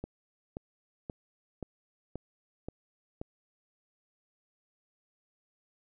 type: click train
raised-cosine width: 2 ms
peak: -24 dBFS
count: 7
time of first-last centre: 0.04-3.215 s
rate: 1.89 Hz
effects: none